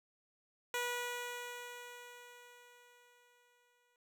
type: tone with exponential decay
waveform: 10% pulse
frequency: 486.3 Hz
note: B4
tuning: 27 cents flat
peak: -26 dBFS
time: 0.74-3.96 s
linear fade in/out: 1 ms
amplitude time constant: 700 ms
effects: none